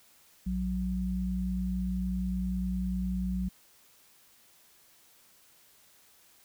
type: tone pair together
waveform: sine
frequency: 58.22 / 185 Hz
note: A#1 / F#3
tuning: -2 / 0 cents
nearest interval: octave + minor sixth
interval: 2002 cents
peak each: -33 / -30 dBFS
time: 0.46-3.49 s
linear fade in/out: 10 ms
effects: white hiss -61 dBFS RMS until 6.44 s